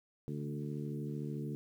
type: harmonic tone with a mistuned harmonic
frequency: 73.42 Hz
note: D2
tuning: in tune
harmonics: 2 / 3 / 4 / 5 / 6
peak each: -39 / -43 / -45 / -47 / -49 dBFS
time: 0.28-1.55 s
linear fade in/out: 0 ms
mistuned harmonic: 2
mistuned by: -25 cents
effects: 11-bit